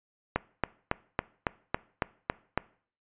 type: click train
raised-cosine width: 0.5 ms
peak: -10 dBFS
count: 9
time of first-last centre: 0.36-2.576 s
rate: 3.61 Hz
effects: noise-tail reverb RT60 0.5 s tail -21 dB re dry + resampled to 8000 Hz